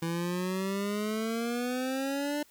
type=exponential sweep; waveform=25% pulse; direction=up; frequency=164.81 to 297.9 Hz; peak=-26 dBFS; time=0.02-2.43 s; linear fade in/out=5 ms; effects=white hiss -61 dBFS RMS until 2.5 s